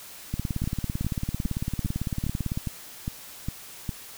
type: two click trains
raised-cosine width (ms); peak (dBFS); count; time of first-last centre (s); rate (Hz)
5; -16 / -15; 9 / 41; 0.64-3.892 / 0.34-2.575; 2.46 / 17.9
effects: white hiss -44 dBFS RMS until 4.17 s